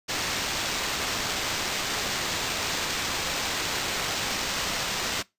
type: noise with sample-and-hold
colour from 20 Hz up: white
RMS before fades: -29 dBFS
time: 0.08-5.23 s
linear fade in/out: 20 ms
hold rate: 11025 Hz
effects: noise-tail reverb RT60 0.2 s tail -22 dB re dry + resampled to 32000 Hz